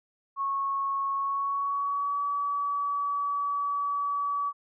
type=tone with pitch glide; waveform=sine; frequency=1100 to 1142.7 Hz; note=C#6 to D6; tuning=-14 to -48 cents; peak=-26 dBFS; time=0.36-4.53 s; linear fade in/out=50 ms; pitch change=+66 cents; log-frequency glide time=1.14-2.22 s; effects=none